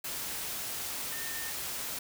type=tone in noise; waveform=sine; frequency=1817 Hz; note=A#6; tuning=45 cents flat; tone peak=-42 dBFS; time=1.12-1.5 s; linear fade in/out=5 ms; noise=white; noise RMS=-37 dBFS; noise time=0.04-1.99 s; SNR=-8 dB; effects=none